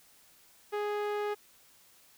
sawtooth tone with low-pass filter, 415.3 Hz, G#4, in tune, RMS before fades -33 dBFS, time 0.72-1.35 s, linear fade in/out 20 ms, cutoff 2400 Hz, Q 0.58, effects white hiss -61 dBFS RMS until 2.17 s

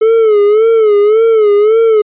triangle tone with vibrato, 431.5 Hz, A4, 34 cents flat, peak -3 dBFS, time 0.01-2.02 s, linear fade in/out 10 ms, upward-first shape sine, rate 1.8 Hz, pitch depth 98 cents each way, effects resampled to 8000 Hz

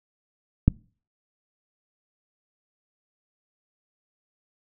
click, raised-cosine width 5 ms, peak -3 dBFS, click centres 0.68 s, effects noise-tail reverb RT60 0.4 s tail -24 dB re dry

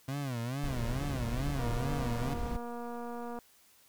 30% pulse tone with vibrato, 129.2 Hz, C3, 21 cents flat, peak -31 dBFS, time 0.08-2.34 s, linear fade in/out 5 ms, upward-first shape sine, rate 2.3 Hz, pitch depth 190 cents each way
brown noise, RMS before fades -36 dBFS, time 0.63-2.57 s, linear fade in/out 10 ms
click train, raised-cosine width 1 ms, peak -29 dBFS, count 429, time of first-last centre 1.59-3.388 s, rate 238 Hz
effects white hiss -63 dBFS RMS until 3.88 s

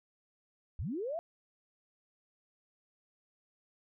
sine linear sweep, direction up, 51.4 to 698.5 Hz, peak -34 dBFS, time 0.79-1.19 s, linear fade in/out 0 ms, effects none

